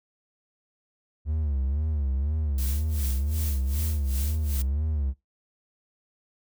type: tone with vibrato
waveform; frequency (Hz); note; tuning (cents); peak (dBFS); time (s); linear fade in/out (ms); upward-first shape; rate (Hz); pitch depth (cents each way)
triangle; 72; D2; -34; -22; 1.25-5.14; 50; sine; 2; 150
type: noise with tremolo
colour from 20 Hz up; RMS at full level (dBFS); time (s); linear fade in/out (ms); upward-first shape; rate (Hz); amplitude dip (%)
blue; -35; 2.58-4.62; 2; sine; 2.6; 90
effects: noise-tail reverb RT60 0.2 s tail -20 dB re dry